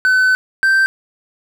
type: tone pair in turn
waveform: triangle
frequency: 1514 / 1562 Hz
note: F#6 / G6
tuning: +39 / -7 cents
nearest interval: minor second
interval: 54 cents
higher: second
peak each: -8 dBFS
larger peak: neither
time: 0.05-0.35 / 0.63-0.86 s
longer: first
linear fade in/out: 0 ms
effects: none